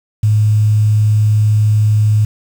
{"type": "tone with quantisation", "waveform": "sine", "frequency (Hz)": 106.6, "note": "G#2", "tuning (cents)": 46, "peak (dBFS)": -8, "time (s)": [0.23, 2.25], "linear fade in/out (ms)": 5, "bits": 6, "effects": []}